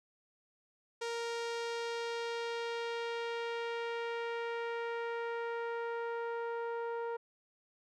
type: tone with low-pass filter sweep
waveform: sawtooth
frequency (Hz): 466.2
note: A#4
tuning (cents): 0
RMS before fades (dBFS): -38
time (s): 1.01-7.17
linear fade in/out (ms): 10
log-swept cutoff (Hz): 6400 to 1100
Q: 1.1
effects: none